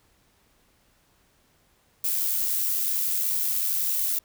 violet noise with amplitude modulation, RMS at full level -24 dBFS, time 2.04-4.19 s, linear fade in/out 5 ms, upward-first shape sine, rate 90.7 Hz, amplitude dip 35%, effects pink hiss -64 dBFS RMS until 4.24 s

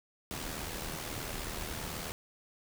pink noise with amplitude modulation, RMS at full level -37 dBFS, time 0.31-2.12 s, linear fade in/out 0 ms, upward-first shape sine, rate 78.6 Hz, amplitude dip 50%, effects none

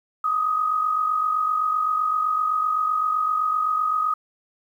sine tone pair together, 1210.2 / 1258 Hz, D#6 / D#6, -48 / +19 cents, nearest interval minor second, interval 67 cents, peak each -28 / -20 dBFS, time 0.24-4.14 s, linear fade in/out 5 ms, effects 9-bit

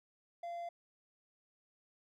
triangle tone, 688 Hz, F5, 26 cents flat, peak -38 dBFS, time 0.43-0.69 s, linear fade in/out 5 ms, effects none

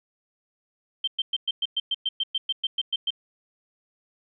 sine tone bursts, 3136 Hz, G7, in tune, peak -22 dBFS, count 15, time 1.04-3.105 s, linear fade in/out 5 ms, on 35 ms, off 110 ms, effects none

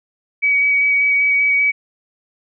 sine tone with vibrato, 2268 Hz, C#7, 39 cents sharp, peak -12 dBFS, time 0.42-1.72 s, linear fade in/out 20 ms, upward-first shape square, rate 5.1 Hz, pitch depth 9 cents each way, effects none

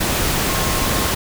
sine tone in noise, 1071 Hz, C6, 40 cents sharp, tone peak -28 dBFS, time 0.49-1.11 s, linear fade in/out 10 ms, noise pink, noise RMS -19 dBFS, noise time 0-1.15 s, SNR -12 dB, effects none

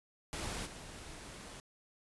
pink noise with level steps, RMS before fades -40 / -49 dBFS, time 0.33-1.6 s, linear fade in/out 0 ms, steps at 0.65 s, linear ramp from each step 20 ms, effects resampled to 24000 Hz

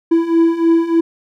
triangle beating tone pair, 329.6 / 332.9 Hz, E4 / E4, 0 / +17 cents, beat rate 3.3 Hz, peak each -14 / -10 dBFS, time 0.11-1.01 s, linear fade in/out 10 ms, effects none

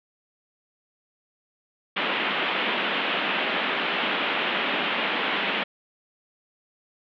white band-pass noise, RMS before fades -26 dBFS, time 1.96-5.64 s, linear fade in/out 10 ms, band 180 to 3300 Hz, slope 48 dB/octave, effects none

